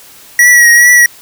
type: tone with vibrato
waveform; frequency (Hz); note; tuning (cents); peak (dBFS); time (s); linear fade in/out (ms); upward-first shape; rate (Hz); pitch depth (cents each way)
square; 1919; A#6; +50; -3; 0.39-1.06; 2; triangle; 2.4; 40
effects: white hiss -37 dBFS RMS until 1.21 s